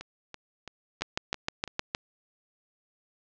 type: two click trains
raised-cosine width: 0.2 ms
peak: -22 / -10 dBFS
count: 6 / 7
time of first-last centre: 0.01-1.677 / 1.02-1.949 s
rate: 3 / 6.46 Hz
effects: low-pass 6000 Hz 12 dB/octave